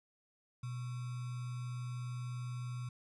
sine tone with sample-and-hold, 123.47 Hz, B2, in tune, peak -38 dBFS, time 0.63-2.89 s, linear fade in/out 5 ms, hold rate 1225 Hz, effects resampled to 24000 Hz

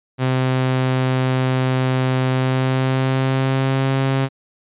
sawtooth tone with pitch glide, 129.6 to 134.33 Hz, C3 to C3, -16 to +46 cents, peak -12 dBFS, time 0.18-4.29 s, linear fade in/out 50 ms, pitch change +62 cents, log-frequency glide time 2.29-3.93 s, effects resampled to 8000 Hz

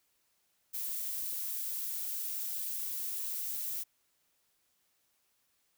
violet noise, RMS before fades -37 dBFS, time 0.73-3.84 s, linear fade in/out 20 ms, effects white hiss -75 dBFS RMS until 5.77 s

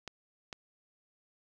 clicks, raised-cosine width 0.2 ms, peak -23 dBFS, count 2, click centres 0.077 / 0.528 s, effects none

